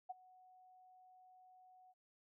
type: tone with ADSR envelope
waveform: sine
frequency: 740 Hz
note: F#5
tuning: in tune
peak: -40 dBFS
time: 0.09-1.94 s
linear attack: 14 ms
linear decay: 22 ms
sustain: -22 dB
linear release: 36 ms
effects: none